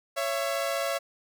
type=tone pair together; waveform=sawtooth; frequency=554.4 / 669.4 Hz; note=C#5 / E5; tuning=0 / +26 cents; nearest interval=minor third; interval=326 cents; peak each=-26 dBFS; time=0.16-0.99 s; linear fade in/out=20 ms; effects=none